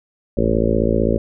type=harmonic tone with a mistuned harmonic; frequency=55.6 Hz; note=A1; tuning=19 cents sharp; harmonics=1 / 2 / 3 / 4 / 5 / 6 / 7 / 8 / 9 / 10; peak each=-22 / -24 / -27 / -21 / -26 / -24 / -23 / -24 / -24 / -24 dBFS; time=0.37-1.18 s; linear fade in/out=5 ms; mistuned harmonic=1; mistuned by=-130 cents; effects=none